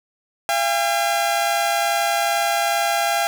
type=tone pair together; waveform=sawtooth; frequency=683 / 805.4 Hz; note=F5 / G5; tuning=-39 / +47 cents; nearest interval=minor third; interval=286 cents; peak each=-17 dBFS; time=0.49-3.27 s; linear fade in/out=0 ms; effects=none